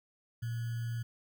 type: tone with sample-and-hold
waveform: sine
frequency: 116.54 Hz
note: A#2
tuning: in tune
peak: -33 dBFS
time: 0.42-1.03 s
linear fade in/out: 10 ms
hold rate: 1575 Hz
effects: none